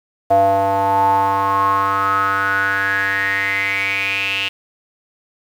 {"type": "tone with band-pass filter sweep", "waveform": "square", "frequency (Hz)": 98, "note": "G2", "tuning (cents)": 0, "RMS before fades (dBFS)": -17, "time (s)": [0.3, 4.49], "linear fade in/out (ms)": 10, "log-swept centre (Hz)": [680, 2800], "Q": 8.5, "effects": ["7-bit"]}